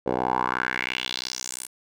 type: tone with band-pass filter sweep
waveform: 10% pulse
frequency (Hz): 62.9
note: B1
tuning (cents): +32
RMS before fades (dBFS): -28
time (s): 0.06-1.67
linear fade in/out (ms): 10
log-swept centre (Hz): 530 to 10000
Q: 3.5
effects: none